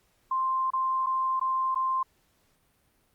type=tone with dropouts; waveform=sine; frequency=1048 Hz; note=C6; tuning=2 cents sharp; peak=-24 dBFS; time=0.31-2.03 s; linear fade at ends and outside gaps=5 ms; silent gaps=0.704-0.734 / 1.062-1.067 / 1.397-1.412 / 1.747-1.757 s; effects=pink hiss -68 dBFS RMS until 3.14 s + Opus 48 kbps